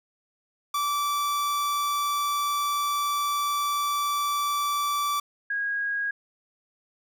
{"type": "tone pair in turn", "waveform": ["45% pulse", "sine"], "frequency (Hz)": [1161, 1641.9], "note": ["D6", "G#6"], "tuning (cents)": [-20, -20], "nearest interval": "tritone", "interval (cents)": 600, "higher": "second", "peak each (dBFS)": [-24, -25], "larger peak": "first", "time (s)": [[0.74, 5.2], [5.5, 6.11]], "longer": "first", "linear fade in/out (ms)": 5, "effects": []}